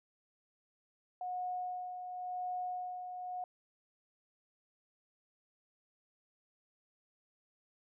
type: tone with tremolo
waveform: sine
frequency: 727 Hz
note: F#5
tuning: 31 cents flat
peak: -35 dBFS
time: 1.21-3.44 s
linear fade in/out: 2 ms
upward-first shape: sine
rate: 0.93 Hz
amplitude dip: 50%
effects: none